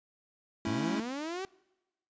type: chord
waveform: square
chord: A major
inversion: none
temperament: equal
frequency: 220 / 277.2 / 329.6 Hz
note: A3 / C#4 / E4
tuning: 0 / 0 / 0 cents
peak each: -36 dBFS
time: 0.65-1 s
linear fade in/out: 2 ms
type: linear sweep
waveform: sawtooth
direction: up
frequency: 91.3 to 392 Hz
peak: -31 dBFS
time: 0.67-1.45 s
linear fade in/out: 0 ms
effects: noise-tail reverb RT60 1.0 s tail -24 dB re dry + resampled to 16000 Hz